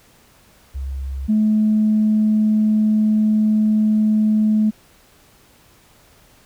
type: tone pair in turn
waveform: sine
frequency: 67.3 / 214.9 Hz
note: C2 / A3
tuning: +49 / -41 cents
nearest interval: octave + minor sixth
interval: 2010 cents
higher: second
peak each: -23 / -12 dBFS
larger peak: second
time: 0.74-1.28 / 1.28-4.71 s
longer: second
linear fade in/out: 20 ms
effects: tanh soft clip ceiling -8 dBFS + pink hiss -52 dBFS RMS until 6.45 s